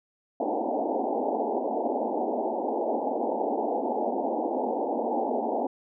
white band-pass noise, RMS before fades -28 dBFS, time 0.4-5.67 s, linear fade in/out 5 ms, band 220 to 880 Hz, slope 96 dB/octave, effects none

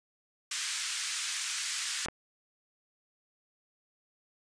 white band-pass noise, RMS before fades -35 dBFS, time 0.51-2.06 s, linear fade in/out 5 ms, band 1400 to 8500 Hz, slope 24 dB/octave
clicks, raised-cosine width 0.5 ms, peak -21 dBFS, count 2, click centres 2.06 / 2.085 s
effects resampled to 22050 Hz

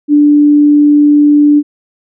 sine tone, 293.7 Hz, D4, in tune, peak -3 dBFS, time 0.08-1.63 s, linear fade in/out 50 ms, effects none

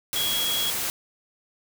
sine tone in noise, 3322 Hz, G#7, in tune, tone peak -25 dBFS, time 0.16-0.7 s, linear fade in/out 0 ms, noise white, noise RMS -28 dBFS, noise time 0.13-0.9 s, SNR 0 dB, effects none

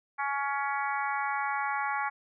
harmonic tone, 280 Hz, C#4, 18 cents sharp, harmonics 3 / 4 / 5 / 6 / 7 / 8, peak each -32 / -34 / -36 / -38 / -39 / -40 dBFS, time 0.18-2.1 s, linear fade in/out 20 ms, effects none

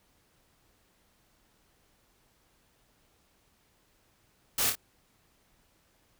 white noise with echo, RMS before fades -28 dBFS, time 4.58-4.7 s, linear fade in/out 5 ms, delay 27 ms, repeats 2, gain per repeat -5 dB, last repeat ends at 4.754 s, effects pink hiss -68 dBFS RMS until 6.19 s

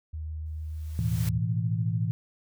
sine tone with vibrato, 78 Hz, D#2, 5 cents sharp, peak -32 dBFS, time 0.13-1.4 s, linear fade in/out 10 ms, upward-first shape triangle, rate 6.8 Hz, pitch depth 10 cents each way
white noise with exponential growth, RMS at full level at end -38 dBFS, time 0.46-1.29 s, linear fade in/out 1 ms, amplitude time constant 180 ms
sine chord, A suspended second, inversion none, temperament equal, 110 / 123.47 / 164.81 Hz, A2 / B2 / E3, 0 / 0 / 0 cents, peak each -27 / -31 / -30 dBFS, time 0.99-2.11 s, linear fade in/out 0 ms
effects none

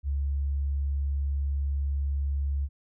sine tone, 70 Hz, C#2, 18 cents sharp, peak -25 dBFS, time 0.03-2.69 s, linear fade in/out 50 ms, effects none

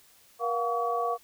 sine tone cluster, 475.2 / 702 / 741 / 1135 Hz, A#4 / F5 / F#5 / C#6, +33 / +9 / +2 / +41 cents, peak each -31 / -30 / -38 / -30 dBFS, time 0.39-1.18 s, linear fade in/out 50 ms, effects white hiss -59 dBFS RMS until 1.23 s

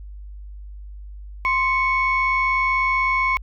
sine tone pair together, 1045.8 / 2216 Hz, C6 / C#7, -1 / -1 cents, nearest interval octave + minor second, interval 1300 cents, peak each -19 dBFS, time 1.45-3.37 s, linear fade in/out 0 ms, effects tanh soft clip ceiling -11 dBFS + added 50 Hz sine -34 dBFS peak until 3.42 s

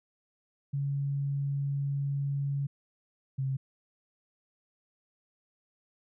sine tone pair in turn, 140.2 / 134.02 Hz, C#3 / C3, +20 / +42 cents, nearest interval minor second, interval 78 cents, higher first, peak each -28 dBFS, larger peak neither, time 0.73-2.67 / 3.38-3.57 s, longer first, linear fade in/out 10 ms, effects none

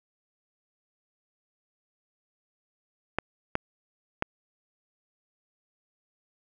clicks, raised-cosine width 0.5 ms, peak -10 dBFS, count 3, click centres 3.186 / 3.554 / 4.224 s, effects none

